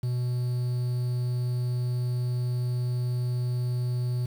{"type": "tone with quantisation", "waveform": "triangle", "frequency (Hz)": 123.47, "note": "B2", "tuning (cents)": 0, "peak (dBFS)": -23, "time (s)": [0.03, 4.26], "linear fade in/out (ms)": 5, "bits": 8, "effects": []}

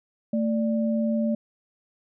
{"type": "tone pair together", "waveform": "sine", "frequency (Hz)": [223.1, 587.3], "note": ["A3", "D5"], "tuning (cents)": [24, 0], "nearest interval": "octave + perfect fourth", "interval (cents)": 1676, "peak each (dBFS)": [-22, -29], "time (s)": [0.33, 1.35], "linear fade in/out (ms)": 5, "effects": []}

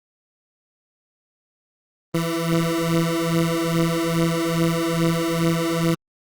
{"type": "beating tone pair", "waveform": "20% pulse", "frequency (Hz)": [164.81, 167.21], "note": ["E3", "E3"], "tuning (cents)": [0, 25], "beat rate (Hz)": 2.4, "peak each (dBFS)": -17, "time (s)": [2.14, 5.95], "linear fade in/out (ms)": 10, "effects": ["Opus 24 kbps"]}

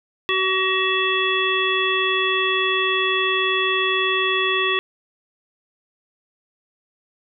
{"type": "harmonic tone with a mistuned harmonic", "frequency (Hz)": 378.2, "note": "F#4", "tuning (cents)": 38, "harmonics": [1, 3, 5, 7, 9], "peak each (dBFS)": [-24, -24, -24, -24, -24], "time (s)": [0.29, 4.79], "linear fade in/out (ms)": 0, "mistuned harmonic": 9, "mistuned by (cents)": -15, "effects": []}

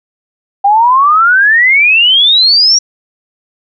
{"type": "exponential sweep", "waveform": "sine", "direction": "up", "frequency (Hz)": [784, 5740], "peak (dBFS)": -4, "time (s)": [0.64, 2.79], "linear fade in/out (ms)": 10, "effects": []}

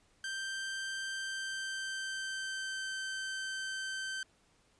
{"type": "tone with pitch glide", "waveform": "sawtooth", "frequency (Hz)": [1568, 1549.1], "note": ["G6", "G6"], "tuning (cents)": [0, -21], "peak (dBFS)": -33, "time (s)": [0.24, 4.23], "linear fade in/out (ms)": 2, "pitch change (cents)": -21, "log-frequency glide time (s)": [1.12, 2.92], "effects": ["pink hiss -69 dBFS RMS until 4.79 s", "resampled to 22050 Hz"]}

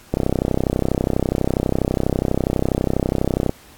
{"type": "click train", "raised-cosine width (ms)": 2, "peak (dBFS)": -4, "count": 109, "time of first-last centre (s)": [0.14, 3.494], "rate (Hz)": 32.2, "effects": ["pink hiss -47 dBFS RMS until 3.77 s", "AAC 64 kbps"]}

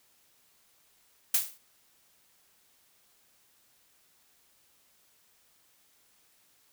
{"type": "noise with exponential decay", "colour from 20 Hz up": "blue", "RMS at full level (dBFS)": -21, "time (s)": [1.34, 1.58], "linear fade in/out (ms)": 5, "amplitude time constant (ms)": 51, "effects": ["white hiss -66 dBFS RMS until 6.72 s"]}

